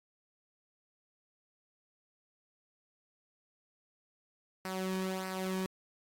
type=tone with flanger; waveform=sawtooth; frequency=188 Hz; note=F#3; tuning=28 cents sharp; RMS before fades=-36 dBFS; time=4.65-5.66 s; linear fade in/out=0 ms; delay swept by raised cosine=0.29 to 1.49 ms; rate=1.6 Hz; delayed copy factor=-0.6; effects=AAC 64 kbps